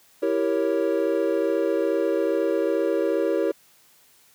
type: chord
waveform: triangle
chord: E diminished seventh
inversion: none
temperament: equal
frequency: 329.6 / 392 / 466.2 / 554.4 Hz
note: E4 / G4 / Bb4 / Db5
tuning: 0 / 0 / 0 / 0 cents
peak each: -24 dBFS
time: 0.22-3.52 s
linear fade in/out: 10 ms
effects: white hiss -57 dBFS RMS until 4.34 s + high-pass 80 Hz 12 dB/octave